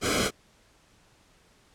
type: noise with comb filter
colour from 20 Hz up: pink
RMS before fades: -25 dBFS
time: 0.01-0.31 s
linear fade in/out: 50 ms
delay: 1.1 ms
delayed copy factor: -0.85
effects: pink hiss -61 dBFS RMS until 1.74 s + low-pass 9000 Hz 12 dB/octave